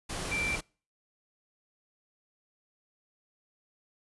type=tone in noise; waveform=sine; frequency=2349 Hz; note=D7; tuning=in tune; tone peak=-30 dBFS; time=0.31-0.56 s; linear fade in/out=10 ms; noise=pink; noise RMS=-36 dBFS; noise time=0.09-0.61 s; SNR=+3 dB; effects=noise-tail reverb RT60 0.4 s tail -26 dB re dry + resampled to 24000 Hz